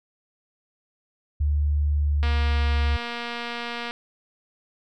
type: tone with pitch glide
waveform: sine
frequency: 73.42 to 71.66 Hz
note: D2 to D2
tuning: 0 to -42 cents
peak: -19 dBFS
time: 1.4-2.97 s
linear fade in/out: 10 ms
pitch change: -42 cents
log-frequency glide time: 1.96-2.65 s
type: click train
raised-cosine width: 0.3 ms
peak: -16 dBFS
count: 399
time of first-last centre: 2.23-3.909 s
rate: 237 Hz
effects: none